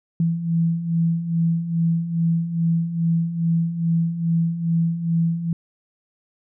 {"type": "beating tone pair", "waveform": "sine", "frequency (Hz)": [164.81, 167.21], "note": ["E3", "E3"], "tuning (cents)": [0, 25], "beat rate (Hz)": 2.4, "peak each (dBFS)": [-25, -19], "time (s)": [0.2, 5.53], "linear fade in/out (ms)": 2, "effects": []}